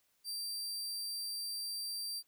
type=tone; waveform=sawtooth; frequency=4699 Hz; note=D8; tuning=in tune; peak=-35 dBFS; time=0.24-2.23 s; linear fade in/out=50 ms; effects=white hiss -75 dBFS RMS until 2.27 s